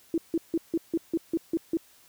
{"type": "tone bursts", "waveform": "sine", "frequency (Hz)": 329.6, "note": "E4", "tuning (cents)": 0, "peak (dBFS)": -22, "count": 9, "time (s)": [0.14, 1.771], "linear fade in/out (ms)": 2, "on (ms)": 39, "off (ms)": 160, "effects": ["white hiss -58 dBFS RMS until 2.08 s"]}